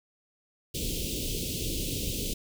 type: band-stop noise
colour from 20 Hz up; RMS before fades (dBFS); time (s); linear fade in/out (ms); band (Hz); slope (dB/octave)
pink; -32; 0.74-2.34; 10; 510 to 2700; 48
effects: none